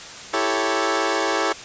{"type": "chord", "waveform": "15% pulse", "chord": "A dominant seventh", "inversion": "second", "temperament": "equal", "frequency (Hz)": [329.6, 392, 440, 554.4], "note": ["E4", "G4", "A4", "C#5"], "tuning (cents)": [0, 0, 0, 0], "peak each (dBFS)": -19, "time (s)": [0.33, 1.53], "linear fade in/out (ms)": 10, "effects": ["white hiss -37 dBFS RMS until 1.64 s", "resampled to 16000 Hz"]}